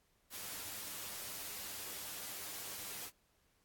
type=noise with comb filter; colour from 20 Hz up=white; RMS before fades=-45 dBFS; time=0.3-3.11 s; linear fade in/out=50 ms; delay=10 ms; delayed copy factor=+0.5; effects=pink hiss -75 dBFS RMS until 3.64 s + AAC 64 kbps